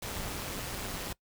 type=noise with amplitude modulation; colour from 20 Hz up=pink; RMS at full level=-35 dBFS; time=0.02-1.13 s; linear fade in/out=5 ms; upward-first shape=sine; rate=198 Hz; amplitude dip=60%; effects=noise-tail reverb RT60 0.1 s tail -22 dB re dry